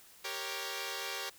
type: chord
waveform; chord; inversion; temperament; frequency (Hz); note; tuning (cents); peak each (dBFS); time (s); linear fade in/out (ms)
5% pulse; G diminished; none; equal with one note detuned; 392 / 469.7 / 554.4; G4 / Bb4 / Db5; 0 / +13 / 0; -30; 0.24-1.3; 10
effects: white hiss -58 dBFS RMS until 1.38 s